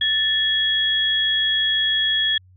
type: tone pair together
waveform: sine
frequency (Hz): 1760 / 3322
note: A6 / G#7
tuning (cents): 0 / 0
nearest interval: major seventh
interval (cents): 1100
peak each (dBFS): -23 / -18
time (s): 0.01-2.38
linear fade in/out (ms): 5
effects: added 92 Hz sine -48 dBFS peak until 2.56 s